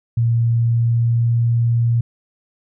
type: tone with pitch glide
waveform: sine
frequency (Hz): 116.54 to 117.42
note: A#2 to A#2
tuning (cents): 0 to +13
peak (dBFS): -13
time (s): 0.17-2.01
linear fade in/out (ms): 5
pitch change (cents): +13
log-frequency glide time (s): 0.5-1.37
effects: none